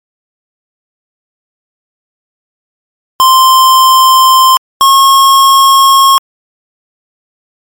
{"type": "tone pair in turn", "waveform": "square", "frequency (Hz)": [1044, 1085.6], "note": ["C6", "C#6"], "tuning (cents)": [-4, -36], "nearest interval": "minor second", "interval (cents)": 68, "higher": "second", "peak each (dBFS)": -3, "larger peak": "neither", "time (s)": [[3.2, 4.57], [4.81, 6.18]], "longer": "neither", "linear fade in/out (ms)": 0, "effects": ["MP3 96 kbps"]}